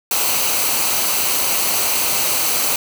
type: noise with comb filter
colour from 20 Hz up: white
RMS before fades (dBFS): -18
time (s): 0.11-2.76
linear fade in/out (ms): 2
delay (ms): 0.57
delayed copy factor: -0.5
effects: none